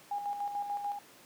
sine tone with tremolo, 815 Hz, G#5, 33 cents flat, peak -31 dBFS, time 0.11-0.99 s, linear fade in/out 5 ms, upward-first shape square, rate 6.8 Hz, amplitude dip 50%, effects pink hiss -56 dBFS RMS until 1.25 s + high-pass 200 Hz 12 dB/octave

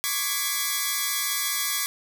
5% pulse tone cluster, 1105 / 1170 / 1661 / 2001 Hz, C#6 / D6 / G#6 / B6, -6 / -7 / 0 / +22 cents, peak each -19 dBFS, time 0.04-1.86 s, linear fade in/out 0 ms, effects none

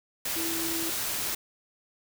sine tone in noise, 329.6 Hz, E4, in tune, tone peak -33 dBFS, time 0.36-0.9 s, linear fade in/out 5 ms, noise white, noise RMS -31 dBFS, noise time 0.25-1.35 s, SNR -5 dB, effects none

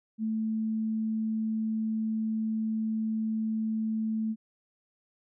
sine tone, 220 Hz, A3, in tune, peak -27 dBFS, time 0.18-4.36 s, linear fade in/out 50 ms, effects none

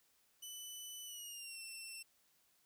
15% pulse tone with pitch glide, 2990 to 2695 Hz, F#7 to E7, +17 to +38 cents, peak -40 dBFS, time 0.42-2.03 s, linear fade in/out 10 ms, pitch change -179 cents, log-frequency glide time 1.05-1.6 s, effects white hiss -74 dBFS RMS until 2.65 s

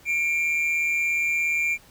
triangle tone pair together, 2217 / 2374 Hz, C#7 / D7, 0 / +18 cents, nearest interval minor second, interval 118 cents, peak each -29 / -20 dBFS, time 0.05-1.78 s, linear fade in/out 50 ms, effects pink hiss -53 dBFS RMS until 1.9 s

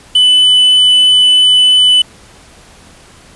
triangle tone with quantisation, 2999 Hz, F#7, 23 cents sharp, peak -3 dBFS, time 0.15-2.02 s, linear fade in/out 5 ms, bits 5, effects pink hiss -40 dBFS RMS until 3.35 s + resampled to 24000 Hz

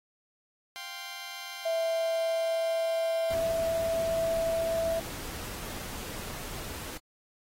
10% pulse chord, F suspended second, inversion none, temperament just, 698.5 / 785.8 / 1047.7 Hz, F5 / G5 / C6, 0 / +4 / +2 cents, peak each -37 / -35 / -36 dBFS, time 0.76-3.34 s, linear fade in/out 0 ms
sine tone, 659.3 Hz, E5, in tune, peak -26 dBFS, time 1.65-5 s, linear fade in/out 10 ms
pink noise, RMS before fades -40 dBFS, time 3.3-6.98 s, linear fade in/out 10 ms
effects AAC 48 kbps

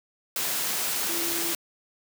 sine tone in noise, 337.5 Hz, E4, 41 cents sharp, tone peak -34 dBFS, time 1.09-1.53 s, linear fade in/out 2 ms, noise white, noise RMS -28 dBFS, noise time 0.36-1.55 s, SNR -9 dB, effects high-pass 150 Hz 12 dB/octave

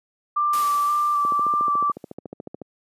sine tone with vibrato, 1174.7 Hz, D6, in tune, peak -18 dBFS, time 0.36-1.92 s, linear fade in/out 10 ms, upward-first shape square, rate 1.9 Hz, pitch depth 14 cents each way
white noise with exponential decay, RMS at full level -31 dBFS, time 0.53-2.14 s, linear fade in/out 5 ms, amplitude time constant 350 ms
click train, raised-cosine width 2 ms, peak -19 dBFS, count 20, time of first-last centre 1.25-2.617 s, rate 13.9 Hz
effects high-pass 200 Hz 12 dB/octave + resampled to 32000 Hz

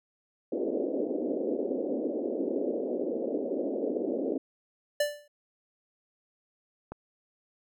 pink band-pass noise, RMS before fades -31 dBFS, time 0.52-4.38 s, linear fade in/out 5 ms, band 250 to 570 Hz, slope 48 dB/octave
square tone with exponential decay, 587.3 Hz, D5, in tune, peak -22 dBFS, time 5-5.28 s, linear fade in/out 5 ms, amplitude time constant 59 ms
click, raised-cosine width 1 ms, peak -24 dBFS, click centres 6.92 s
effects none

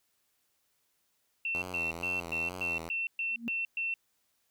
sine tone bursts, 2699 Hz, E7, 40 cents sharp, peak -30 dBFS, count 9, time 1.45-3.94 s, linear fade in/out 2 ms, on 170 ms, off 120 ms
5% pulse tone with vibrato, 86.5 Hz, F2, 16 cents flat, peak -28 dBFS, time 1.55-2.89 s, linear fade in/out 0 ms, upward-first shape sine, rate 2.2 Hz, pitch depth 99 cents each way
sine tone with exponential growth, 233.1 Hz, A#3, in tune, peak -30 dBFS, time 3.29-3.48 s, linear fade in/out 0 ms, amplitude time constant 41 ms
effects white hiss -75 dBFS RMS until 4.5 s

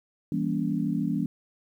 sine chord, E diminished seventh, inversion none, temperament just, 164.81 / 197.78 / 237.3 / 284.8 Hz, E3 / G3 / Bb3 / Db4, 0 / +16 / +31 / +47 cents, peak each -30 dBFS, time 0.32-1.26 s, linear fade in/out 2 ms, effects 10-bit

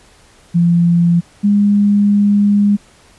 sine tone pair in turn, 171.6 / 204.1 Hz, F3 / G#3, -30 / -30 cents, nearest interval minor third, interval 300 cents, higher second, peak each -8 dBFS, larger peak neither, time 0.54-1.21 / 1.43-2.77 s, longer second, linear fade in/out 20 ms, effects pink hiss -47 dBFS RMS until 3.18 s + resampled to 24000 Hz

